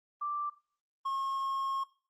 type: tone pair in turn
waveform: sine / triangle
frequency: 1174.7 / 1082.3 Hz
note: D6 / C#6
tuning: 0 / -42 cents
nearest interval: minor second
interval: 142 cents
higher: first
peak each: -32 / -29 dBFS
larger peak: second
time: 0.21-0.5 / 1.05-1.84 s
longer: second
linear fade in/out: 10 ms
effects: noise-tail reverb RT60 0.4 s tail -18 dB re dry + Opus 32 kbps